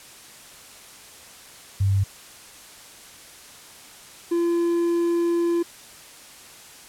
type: tone pair in turn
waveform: sine / triangle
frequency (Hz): 98 / 341.7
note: G2 / F4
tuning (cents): 0 / -38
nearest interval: octave + minor seventh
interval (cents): 2162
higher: second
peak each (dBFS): -17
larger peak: neither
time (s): 1.8-2.04 / 4.31-5.63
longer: second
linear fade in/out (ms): 10
effects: white hiss -45 dBFS RMS until 6.88 s + low-pass 11000 Hz 12 dB/octave